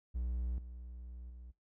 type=tone with level steps; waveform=triangle; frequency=60.8 Hz; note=B1; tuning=26 cents flat; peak=-32 / -43 / -46 dBFS; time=0.14-1.52 s; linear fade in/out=20 ms; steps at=0.58 / 1.3 s; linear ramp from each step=2 ms; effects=noise-tail reverb RT60 0.2 s tail -24 dB re dry